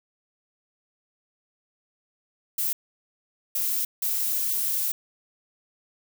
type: noise bursts at uneven times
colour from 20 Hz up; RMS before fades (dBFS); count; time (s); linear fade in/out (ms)
violet; -26; 3; 2.58-2.73 / 3.55-3.85 / 4.02-4.92; 5
effects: none

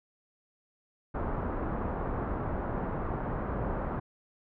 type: low-pass noise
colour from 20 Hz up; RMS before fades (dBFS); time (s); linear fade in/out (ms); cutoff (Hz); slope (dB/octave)
pink; -33; 1.14-4; 10; 1300; 24
effects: none

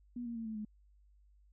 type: tone with pitch steps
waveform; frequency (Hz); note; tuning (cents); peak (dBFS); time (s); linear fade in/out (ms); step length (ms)
sine; 242.4 / 234.5 / 227 / 219.6 / 212.5; B3 / A#3 / A#3 / A3 / G#3; -32 / +11 / -46 / -3 / +40; -38; 0.16-0.65; 5; 98
effects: added 50 Hz sine -62 dBFS peak until 1.52 s

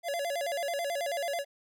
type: tone with vibrato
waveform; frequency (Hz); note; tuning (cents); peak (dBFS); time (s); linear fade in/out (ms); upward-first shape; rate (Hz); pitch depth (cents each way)
square; 622; D#5; -1; -31; 0.03-1.45; 50; square; 9.2; 170
effects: none

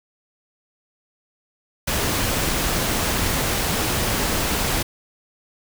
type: noise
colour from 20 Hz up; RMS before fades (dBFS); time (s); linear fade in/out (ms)
pink; -22; 1.87-4.83; 10
effects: none

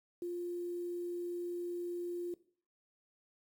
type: tone with quantisation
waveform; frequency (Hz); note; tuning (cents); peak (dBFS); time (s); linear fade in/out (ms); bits
sine; 350.2; F4; +5; -36; 0.22-2.34; 2; 10
effects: noise-tail reverb RT60 0.5 s tail -18 dB re dry

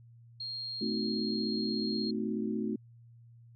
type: tone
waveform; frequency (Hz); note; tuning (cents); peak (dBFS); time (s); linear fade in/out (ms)
sine; 4239; C8; +22; -36; 0.4-2.11; 5
type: chord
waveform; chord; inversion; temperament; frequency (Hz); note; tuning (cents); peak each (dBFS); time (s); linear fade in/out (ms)
sine; A diminished seventh; none; equal with one note detuned; 220 / 256.5 / 311.1 / 370; A3 / C4 / Eb4 / Gb4; 0 / -34 / 0 / 0; -33 / -38 / -38 / -38; 0.81-2.76; 5
effects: added 117 Hz sine -53 dBFS peak until 3.55 s

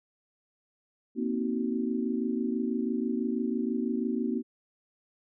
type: chord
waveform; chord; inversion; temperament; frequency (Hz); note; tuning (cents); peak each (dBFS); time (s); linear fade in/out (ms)
sine; C half-diminished seventh; third; just; 235.5 / 261.6 / 314 / 376.7; Bb3 / C4 / Eb4 / Gb4; +18 / 0 / +16 / +31; -30 / -32 / -35 / -35; 1.15-4.43; 50
effects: none

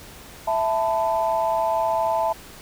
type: chord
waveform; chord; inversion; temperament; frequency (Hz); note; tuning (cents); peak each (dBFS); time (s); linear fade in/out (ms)
sine; E suspended fourth; none; equal with one note detuned; 659.3 / 880 / 1003.9; E5 / A5 / B5; 0 / 0 / +28; -22 / -22 / -28; 0.47-2.33; 10
effects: tanh soft clip ceiling -10 dBFS + pink hiss -43 dBFS RMS until 2.61 s

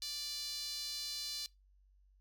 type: tone with high-pass filter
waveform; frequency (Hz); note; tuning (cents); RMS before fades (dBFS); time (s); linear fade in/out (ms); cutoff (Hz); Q
sawtooth; 587.3; D5; 0; -42; 0.02-1.46; 0; 4300; 4.5
effects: noise-tail reverb RT60 0.2 s tail -21 dB re dry + added 48 Hz sine -64 dBFS peak until 2.2 s

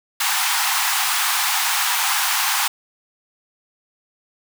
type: high-pass noise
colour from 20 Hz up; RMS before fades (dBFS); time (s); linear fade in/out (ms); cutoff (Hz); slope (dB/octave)
pink; -20; 0.2-2.68; 5; 760; 96
effects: none

